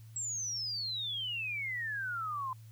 sine exponential sweep, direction down, 7730 to 1013 Hz, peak -34 dBFS, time 0.16-2.53 s, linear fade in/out 2 ms, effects added 111 Hz sine -49 dBFS peak until 2.71 s + white hiss -66 dBFS RMS until 2.71 s

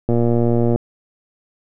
click train, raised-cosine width 2 ms, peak -5 dBFS, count 80, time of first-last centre 0.09-0.759 s, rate 118 Hz, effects none

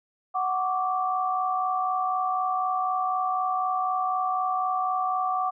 sine tone cluster, 742 / 1106 / 1170 Hz, F#5 / C#6 / D6, +5 / -4 / -7 cents, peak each -26 / -34 / -27 dBFS, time 0.34-5.51 s, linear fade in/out 20 ms, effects none

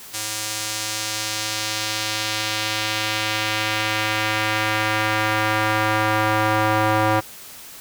square tone with band-pass filter sweep, 107.9 Hz, A2, 33 cents flat, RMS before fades -22 dBFS, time 0.13-7.21 s, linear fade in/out 20 ms, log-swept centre 8000 to 960 Hz, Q 0.97, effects white hiss -40 dBFS RMS until 7.8 s

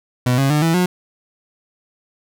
30% pulse tone with pitch steps, 124.6 / 136.66 / 149.9 / 164.41 / 180.33 Hz, B2 / C#3 / D3 / E3 / F#3, +16 / -24 / +36 / -4 / -44 cents, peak -11 dBFS, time 0.26-0.86 s, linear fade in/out 5 ms, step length 120 ms, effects none

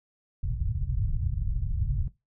pink low-pass noise, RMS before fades -28 dBFS, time 0.43-2.08 s, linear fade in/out 5 ms, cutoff 140 Hz, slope 48 dB/octave, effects noise-tail reverb RT60 0.2 s tail -17 dB re dry

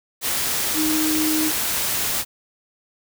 sine tone in noise, 311.1 Hz, D#4, in tune, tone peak -20 dBFS, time 0.74-1.52 s, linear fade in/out 50 ms, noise white, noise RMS -23 dBFS, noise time 0.21-2.25 s, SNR 0 dB, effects none

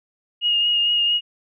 sine tone with vibrato, 2858 Hz, F7, 39 cents sharp, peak -16 dBFS, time 0.41-1.21 s, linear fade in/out 50 ms, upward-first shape triangle, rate 4.4 Hz, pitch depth 23 cents each way, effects none

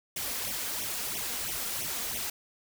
white noise with flanger, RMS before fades -34 dBFS, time 0.16-2.3 s, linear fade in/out 5 ms, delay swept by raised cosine 0.32 to 4.32 ms, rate 3 Hz, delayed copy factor +0.95, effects none

